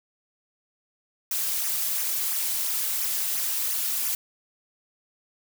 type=noise with flanger; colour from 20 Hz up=blue; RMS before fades=-27 dBFS; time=1.31-4.15 s; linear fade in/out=2 ms; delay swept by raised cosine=0.23 to 4.33 ms; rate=2.9 Hz; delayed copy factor=-0.75; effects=none